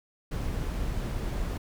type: noise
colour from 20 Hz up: brown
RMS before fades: -31 dBFS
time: 0.31-1.58 s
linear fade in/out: 10 ms
effects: none